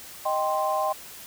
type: chord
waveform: sine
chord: C minor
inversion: first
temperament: equal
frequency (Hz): 622.3 / 784 / 1046.5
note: Eb5 / G5 / C6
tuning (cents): 0 / 0 / 0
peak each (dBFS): -27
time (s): 0.25-0.93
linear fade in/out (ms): 10
effects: white hiss -43 dBFS RMS until 1.26 s